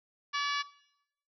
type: harmonic tone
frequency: 573 Hz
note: D5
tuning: 43 cents flat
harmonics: 2 / 3 / 4 / 5 / 6 / 7 / 8 / 9 / 10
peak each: -32 / -36 / -38 / -40 / -42 / -43 / -44 / -45 / -46 dBFS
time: 0.33-0.63 s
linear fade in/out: 20 ms
effects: noise-tail reverb RT60 0.8 s tail -19 dB re dry